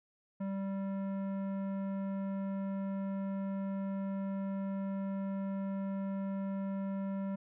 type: tone with tanh clipping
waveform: sine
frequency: 195 Hz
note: G3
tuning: 9 cents flat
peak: -36 dBFS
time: 0.4-7.36 s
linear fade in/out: 10 ms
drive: 14 dB
effects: none